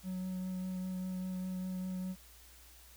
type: tone with vibrato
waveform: triangle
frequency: 185 Hz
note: F#3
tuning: in tune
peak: -34 dBFS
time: 0.03-2.16 s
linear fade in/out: 50 ms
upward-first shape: triangle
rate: 5 Hz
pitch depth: 14 cents each way
effects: added 60 Hz sine -59 dBFS peak until 2.96 s + white hiss -59 dBFS RMS until 2.96 s